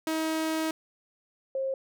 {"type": "tone pair in turn", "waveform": ["sawtooth", "sine"], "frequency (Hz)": [318.2, 534.4], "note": ["D#4", "C5"], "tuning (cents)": [39, 36], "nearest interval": "major sixth", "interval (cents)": 897, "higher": "second", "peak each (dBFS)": [-23, -27], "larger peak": "first", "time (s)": [[0.07, 0.71], [1.55, 1.74]], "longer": "first", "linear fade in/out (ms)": 2, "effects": []}